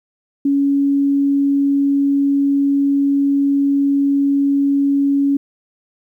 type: tone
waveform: sine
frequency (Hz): 279.8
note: C#4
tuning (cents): +16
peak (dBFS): -12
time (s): 0.45-5.37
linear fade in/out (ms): 5
effects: 9-bit